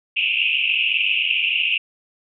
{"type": "band-pass noise", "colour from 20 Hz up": "pink", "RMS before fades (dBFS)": -20, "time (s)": [0.16, 1.78], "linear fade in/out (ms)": 10, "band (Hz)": [2500, 2900], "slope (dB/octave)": 96, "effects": []}